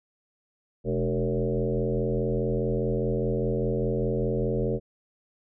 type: tone with frequency modulation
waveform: sine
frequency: 294.5 Hz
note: D4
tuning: 5 cents sharp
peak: -23 dBFS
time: 0.84-4.8 s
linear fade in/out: 50 ms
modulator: 84.9 Hz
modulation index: 2.9
effects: none